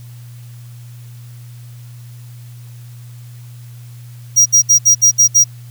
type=tone bursts; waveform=square; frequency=5730 Hz; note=F8; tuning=44 cents sharp; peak=-6 dBFS; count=7; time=4.36-5.443 s; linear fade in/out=20 ms; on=99 ms; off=65 ms; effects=added 120 Hz sine -32 dBFS peak until 5.7 s + white hiss -48 dBFS RMS until 5.7 s